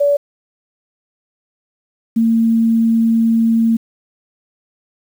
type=tone pair in turn; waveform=sine; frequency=573 / 227.4 Hz; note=D5 / A#3; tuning=-43 / -43 cents; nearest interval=octave + major third; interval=1600 cents; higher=first; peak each=-10 dBFS; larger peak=neither; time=0-0.17 / 2.16-3.77 s; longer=second; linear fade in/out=10 ms; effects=7-bit